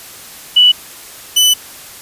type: tone pair in turn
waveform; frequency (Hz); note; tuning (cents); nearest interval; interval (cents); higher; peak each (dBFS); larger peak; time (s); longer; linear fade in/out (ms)
sine / sawtooth; 2960 / 2993; F#7 / F#7; 0 / +19; unison; 19; second; -4; neither; 0.56-0.72 / 1.36-1.54; second; 10
effects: white hiss -34 dBFS RMS until 2.01 s + resampled to 32000 Hz